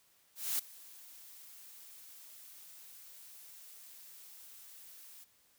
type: noise with ADSR envelope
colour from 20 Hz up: blue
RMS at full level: -32 dBFS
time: 0.35-5.25 s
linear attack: 240 ms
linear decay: 6 ms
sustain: -22 dB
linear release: 21 ms
effects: white hiss -69 dBFS RMS until 5.58 s